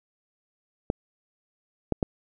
clicks, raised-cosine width 2 ms, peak -10 dBFS, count 3, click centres 0.901 / 1.923 / 2.028 s, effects none

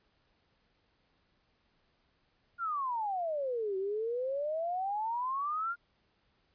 sine exponential two-way sweep, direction down then up, 1427 to 375.3 to 1427 Hz, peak -31 dBFS, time 2.58-5.76 s, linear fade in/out 50 ms, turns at 3.77 s, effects pink hiss -73 dBFS RMS until 6.54 s + resampled to 11025 Hz

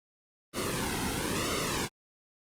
pink noise with flanger, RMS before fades -31 dBFS, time 0.53-1.89 s, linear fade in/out 50 ms, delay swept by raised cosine 1.2 to 1.75 ms, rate 1 Hz, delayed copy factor -0.85, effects low-pass 11000 Hz 12 dB/octave + Opus 32 kbps

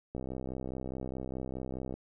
click train, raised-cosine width 2 ms, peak -25 dBFS, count 117, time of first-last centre 0.15-1.94 s, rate 64.8 Hz, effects none

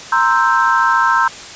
sine chord, C dominant seventh, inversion third, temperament equal, 932.3 / 1046.5 / 1318.5 / 1568 Hz, Bb5 / C6 / E6 / G6, 0 / 0 / 0 / 0 cents, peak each -16 dBFS, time 0.12-1.28 s, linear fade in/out 5 ms, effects white hiss -32 dBFS RMS until 1.55 s + resampled to 16000 Hz

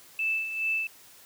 sine tone with tremolo, 2637 Hz, E7, in tune, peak -24 dBFS, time 0.19-0.87 s, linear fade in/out 2 ms, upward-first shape sine, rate 2.4 Hz, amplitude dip 60%, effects white hiss -53 dBFS RMS until 1.25 s + high-pass 60 Hz 12 dB/octave

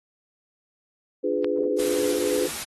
sine chord, D diminished seventh, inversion none, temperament equal with one note detuned, 293.7 / 349.2 / 415.3 / 502.5 Hz, D4 / F4 / Ab4 / Cb5, 0 / 0 / 0 / +30 cents, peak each -29 / -29 / -26 / -26 dBFS, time 1.23-2.48 s, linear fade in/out 20 ms
click, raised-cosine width 0.3 ms, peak -17 dBFS, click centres 1.445 s
white noise, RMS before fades -32 dBFS, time 1.78-2.65 s, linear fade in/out 20 ms
effects AAC 32 kbps

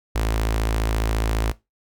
sawtooth tone with notch filter, 54.6 Hz, A1, 13 cents flat, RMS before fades -22 dBFS, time 0.15-1.52 s, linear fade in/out 10 ms, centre 160 Hz, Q 1.1, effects noise-tail reverb RT60 0.2 s tail -18 dB re dry

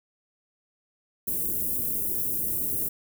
white band-stop noise, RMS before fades -28 dBFS, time 1.27-2.89 s, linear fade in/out 10 ms, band 410 to 11000 Hz, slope 24 dB/octave, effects none

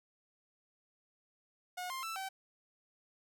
sawtooth tone with pitch steps, 724 / 1054 / 1327 / 769 Hz, F#5 / C6 / E6 / G5, -38 / +12 / +11 / -33 cents, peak -35 dBFS, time 1.77-2.29 s, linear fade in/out 10 ms, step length 130 ms, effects none

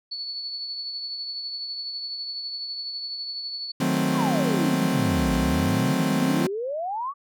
sine tone with tremolo, 4435 Hz, C#8, in tune, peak -28 dBFS, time 0.11-3.72 s, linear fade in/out 10 ms, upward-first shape triangle, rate 12 Hz, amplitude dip 40%
40% pulse chord, D# diminished seventh, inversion none, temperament equal, 155.56 / 185 / 220 / 261.6 Hz, D#3 / F#3 / A3 / C4, 0 / 0 / 0 / 0 cents, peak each -27 / -26 / -28 / -24 dBFS, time 3.8-6.47 s, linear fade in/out 5 ms
sine exponential two-way sweep, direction down then up, 1174.7 to 52.4 to 1174.7 Hz, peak -26 dBFS, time 4.13-7.14 s, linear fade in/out 50 ms, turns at 5.33 s
effects none

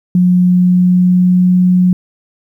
sine tone with pitch glide, 180 to 181.46 Hz, F#3 to F#3, -47 to -33 cents, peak -6 dBFS, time 0.15-1.93 s, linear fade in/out 2 ms, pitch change +14 cents, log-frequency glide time 0.49-1.59 s, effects 8-bit

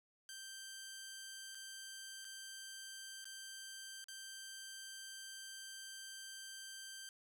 10% pulse tone with dropouts, 1568 Hz, G6, in tune, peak -40 dBFS, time 0.29-7.09 s, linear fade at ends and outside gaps 1 ms, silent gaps 1.548-1.552 / 2.246-2.25 / 3.244-3.254 / 4.042-4.084 s, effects 12-bit

